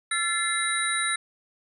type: tone cluster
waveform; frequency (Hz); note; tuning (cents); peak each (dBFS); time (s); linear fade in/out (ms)
sine; 1353 / 1739 / 2085 / 3857 / 9270; E6 / A6 / C7 / B7 / D9; +45 / -21 / -7 / -42 / -24; -30; 0.11-1.16; 5
effects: none